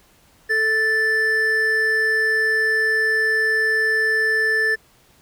triangle tone pair together, 440 / 1760 Hz, A4 / A6, 0 / 0 cents, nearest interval 2 octaves, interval 2400 cents, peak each -23 / -15 dBFS, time 0.49-4.76 s, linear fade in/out 20 ms, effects pink hiss -55 dBFS RMS until 5.21 s

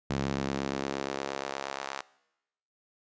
sawtooth tone with high-pass filter sweep, 68.5 Hz, C#2, 20 cents flat, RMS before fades -34 dBFS, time 0.1-2.01 s, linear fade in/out 5 ms, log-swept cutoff 140 to 930 Hz, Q 1.1, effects noise-tail reverb RT60 0.9 s tail -21 dB re dry + resampled to 16000 Hz

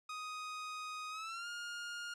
sawtooth tone with pitch glide, 1249 to 1418.2 Hz, D#6 to F6, +6 to +26 cents, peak -38 dBFS, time 0.09-2.14 s, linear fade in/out 5 ms, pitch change +220 cents, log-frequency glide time 1.1-1.48 s, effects low-pass 7000 Hz 12 dB/octave

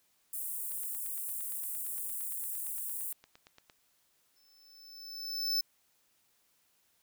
white high-pass noise, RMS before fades -38 dBFS, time 0.33-3.13 s, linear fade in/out 5 ms, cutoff 8300 Hz, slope 48 dB/octave
click train, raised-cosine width 0.2 ms, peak -36 dBFS, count 27, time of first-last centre 0.72-3.698 s, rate 8.73 Hz
square tone with exponential growth, 5274 Hz, E8, in tune, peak -27 dBFS, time 4.36-5.61 s, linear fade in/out 5 ms, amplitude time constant 270 ms
effects white hiss -72 dBFS RMS until 7.02 s

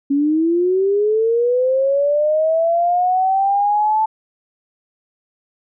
sine linear sweep, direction up, 275.3 to 880 Hz, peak -13 dBFS, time 0.1-4.06 s, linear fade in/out 10 ms, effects none

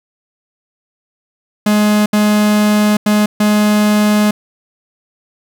45% pulse tone bursts at uneven times, 210 Hz, G#3, 19 cents sharp, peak -9 dBFS, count 4, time 1.66-2.06 / 2.13-2.97 / 3.06-3.26 / 3.4-4.31 s, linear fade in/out 5 ms, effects none

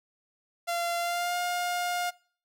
sawtooth tone with pitch glide, 688 to 709.4 Hz, F5 to F5, -26 to +27 cents, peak -24 dBFS, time 0.67-2.11 s, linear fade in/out 20 ms, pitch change +53 cents, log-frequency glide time 0.98-1.37 s, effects noise-tail reverb RT60 0.5 s tail -24 dB re dry

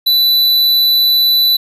square tone, 3979 Hz, B7, 12 cents sharp, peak -9 dBFS, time 0.06-1.57 s, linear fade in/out 10 ms, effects resampled to 32000 Hz

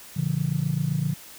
sine chord, Bb major, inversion none, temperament equal with one note detuned, 119.26 / 146.83 / 174.61 Hz, Bb2 / D3 / F3, +40 / 0 / 0 cents, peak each -30 / -24 / -27 dBFS, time 0.16-1.14 s, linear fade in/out 10 ms, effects tanh soft clip ceiling -13 dBFS + white hiss -45 dBFS RMS until 1.38 s

